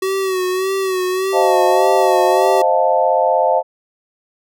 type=tone with vibrato; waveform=square; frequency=376.7 Hz; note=F#4; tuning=31 cents sharp; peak=-17 dBFS; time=0.02-2.62 s; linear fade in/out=5 ms; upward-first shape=sine; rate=1.7 Hz; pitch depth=50 cents each way
type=chord; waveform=sine; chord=F dominant seventh; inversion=second; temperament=equal; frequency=523.3 / 622.3 / 698.5 / 880 Hz; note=C5 / Eb5 / F5 / A5; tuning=0 / 0 / 0 / 0 cents; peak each=-17 dBFS; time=1.32-3.63 s; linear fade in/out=50 ms
effects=none